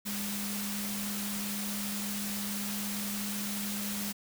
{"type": "tone in noise", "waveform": "sine", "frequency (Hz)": 204.1, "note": "G#3", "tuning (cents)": -30, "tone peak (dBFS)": -36, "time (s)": [0.05, 4.13], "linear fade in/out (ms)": 20, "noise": "white", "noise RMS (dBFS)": -37, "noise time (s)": [0.05, 4.13], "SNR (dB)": -2, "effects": []}